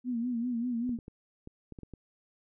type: tone with vibrato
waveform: sine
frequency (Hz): 240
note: B3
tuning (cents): -49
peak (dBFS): -29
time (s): 0.04-0.99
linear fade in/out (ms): 50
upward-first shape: sine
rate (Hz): 5.1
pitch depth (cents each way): 83
type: clicks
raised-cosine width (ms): 3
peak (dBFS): -31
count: 8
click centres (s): 0.893 / 0.988 / 1.081 / 1.474 / 1.723 / 1.788 / 1.833 / 1.937
effects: none